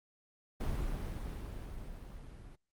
brown noise with level ramp, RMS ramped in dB -34 to -51 dBFS, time 0.6-2.56 s, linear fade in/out 10 ms, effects Opus 32 kbps

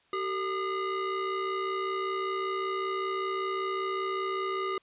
square ring-modulated tone, 415.3 Hz, G#4, in tune, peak -27 dBFS, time 0.13-4.78 s, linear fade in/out 2 ms, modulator 798 Hz, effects white hiss -66 dBFS RMS until 4.82 s + resampled to 8000 Hz

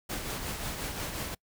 pink noise with tremolo, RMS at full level -34 dBFS, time 0.09-1.35 s, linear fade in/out 10 ms, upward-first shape triangle, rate 5.6 Hz, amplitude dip 45%, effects noise-tail reverb RT60 0.1 s tail -26 dB re dry

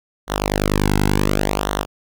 sawtooth tone with flanger, 50.3 Hz, G1, 45 cents sharp, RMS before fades -19 dBFS, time 0.27-1.86 s, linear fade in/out 50 ms, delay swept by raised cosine 0.41 to 1.71 ms, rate 0.69 Hz, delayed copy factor -0.85, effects none

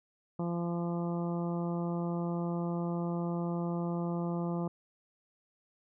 harmonic tone, 171.8 Hz, F3, 28 cents flat, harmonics 1 / 2 / 3 / 4 / 5 / 6 / 7, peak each -32 / -38 / -42 / -44 / -46 / -48 / -49 dBFS, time 0.39-4.68 s, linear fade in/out 5 ms, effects none

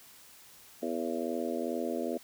harmonic tone with a mistuned harmonic, 82.41 Hz, E2, in tune, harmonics 3 / 4 / 5 / 6 / 7 / 8, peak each -36 / -37 / -38 / -39 / -39 / -40 dBFS, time 0.82-2.18 s, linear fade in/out 10 ms, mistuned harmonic 8, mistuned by +34 cents, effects white hiss -55 dBFS RMS until 2.23 s

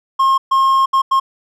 triangle tone bursts at uneven times, 1072 Hz, C6, 42 cents sharp, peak -8 dBFS, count 4, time 0.19-0.38 / 0.51-0.86 / 0.93-1.02 / 1.11-1.2 s, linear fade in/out 10 ms, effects none

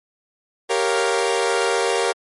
sawtooth chord, G half-diminished seventh, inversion none, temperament equal, 392 / 466.2 / 554.4 / 698.5 Hz, G4 / Bb4 / Db5 / F5, 0 / 0 / 0 / 0 cents, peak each -19 / -17 / -22 / -23 dBFS, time 0.69-2.13 s, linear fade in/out 20 ms, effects MP3 48 kbps

